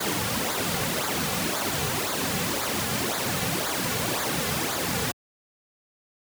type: noise with flanger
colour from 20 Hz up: pink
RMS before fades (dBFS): -27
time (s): 0-5.12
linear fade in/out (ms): 10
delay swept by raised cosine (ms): 0.35 to 3.25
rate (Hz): 1.9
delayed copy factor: -0.65
effects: high-pass 100 Hz 12 dB/octave